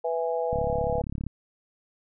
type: harmonic tone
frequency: 165.2 Hz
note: E3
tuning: 4 cents sharp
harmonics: 3 / 4 / 5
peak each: -27 / -30 / -32 dBFS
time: 0.04-1.02 s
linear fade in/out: 10 ms
type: click train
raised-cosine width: 5 ms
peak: -20 dBFS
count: 27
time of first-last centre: 0.53-1.267 s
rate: 35.3 Hz
effects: none